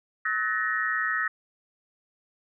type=tone cluster; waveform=sine; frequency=1289 / 1493 / 1756 / 1876 Hz; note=E6 / F#6 / A6 / A#6; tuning=-39 / +15 / -4 / +11 cents; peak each=-30 / -32 / -31 / -28 dBFS; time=0.25-1.28 s; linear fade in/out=5 ms; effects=none